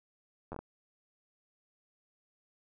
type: slowing click train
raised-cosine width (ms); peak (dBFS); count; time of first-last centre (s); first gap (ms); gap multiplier
1; -27; 5; 0.52-0.59; 10; 1.39
effects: none